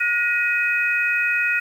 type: tone cluster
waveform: sine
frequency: 1442 / 1891 / 2511 Hz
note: F#6 / A#6 / D#7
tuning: -45 / +24 / +15 cents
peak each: -22 / -24 / -21 dBFS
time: 0-1.6 s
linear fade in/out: 10 ms
effects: 8-bit